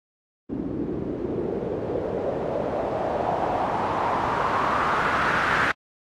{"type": "noise with low-pass filter sweep", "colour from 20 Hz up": "white", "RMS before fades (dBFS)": -25, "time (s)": [0.49, 5.72], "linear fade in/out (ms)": 10, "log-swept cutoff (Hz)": [290, 1600], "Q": 2.8, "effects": ["high-pass 60 Hz 12 dB/octave", "AAC 64 kbps"]}